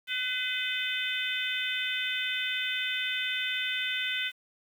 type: harmonic tone with a mistuned harmonic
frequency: 508 Hz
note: B4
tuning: 49 cents sharp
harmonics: 3 / 4 / 5 / 6 / 7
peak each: -35 / -35 / -35 / -35 / -35 dBFS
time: 0.07-4.32 s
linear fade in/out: 50 ms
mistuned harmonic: 3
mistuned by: -17 cents
effects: 9-bit